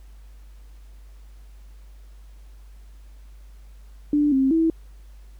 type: tone with pitch steps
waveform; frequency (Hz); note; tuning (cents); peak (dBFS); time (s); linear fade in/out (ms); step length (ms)
sine; 294.1 / 266.9 / 325.4; D4 / C4 / E4; +3 / +35 / -22; -16; 4.13-4.7; 2; 190
effects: added 50 Hz sine -42 dBFS peak until 5.39 s + pink hiss -61 dBFS RMS until 5.39 s